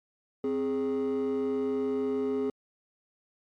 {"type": "tone pair together", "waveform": "triangle", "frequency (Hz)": [261.9, 415.3], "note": ["C4", "G#4"], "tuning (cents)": [2, 0], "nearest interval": "minor sixth", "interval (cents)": 798, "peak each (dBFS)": [-27, -25], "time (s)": [0.44, 2.5], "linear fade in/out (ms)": 2, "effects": ["tanh soft clip ceiling -22 dBFS", "MP3 96 kbps"]}